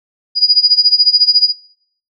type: tone with tremolo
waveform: sine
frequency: 4901 Hz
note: D#8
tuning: 27 cents flat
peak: -4 dBFS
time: 0.35-1.53 s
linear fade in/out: 50 ms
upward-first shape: sine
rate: 14 Hz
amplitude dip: 90%
effects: noise-tail reverb RT60 0.6 s tail -21 dB re dry